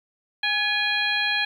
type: harmonic tone with a mistuned harmonic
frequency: 820 Hz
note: G#5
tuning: 22 cents flat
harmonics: 1 / 2 / 3 / 4 / 5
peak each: -32 / -25 / -26 / -28 / -29 dBFS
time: 0.43-1.45 s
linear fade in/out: 5 ms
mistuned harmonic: 2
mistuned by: +55 cents
effects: 9-bit